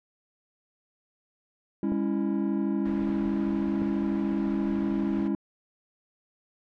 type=chord; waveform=triangle; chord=C# minor; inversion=second; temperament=equal with one note detuned; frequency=203.3 / 277.2 / 329.6 Hz; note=G#3 / C#4 / E4; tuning=-37 / 0 / 0 cents; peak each=-26 / -28 / -28 dBFS; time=1.83-5.35 s; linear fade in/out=2 ms
type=clicks; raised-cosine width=2 ms; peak=-22 dBFS; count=2; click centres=1.92 / 3.819 s
type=noise; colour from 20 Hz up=pink; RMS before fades=-42 dBFS; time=2.85-5.28 s; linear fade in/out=5 ms
effects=low-pass 2000 Hz 12 dB/octave